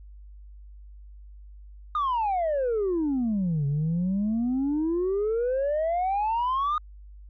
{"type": "exponential two-way sweep", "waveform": "sine", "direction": "down then up", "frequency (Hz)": [1244.5, 138.59, 1244.5], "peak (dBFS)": -21, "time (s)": [1.95, 6.78], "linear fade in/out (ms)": 2, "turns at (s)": 3.66, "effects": ["tanh soft clip ceiling -21 dBFS", "added 50 Hz sine -43 dBFS peak until 7.29 s"]}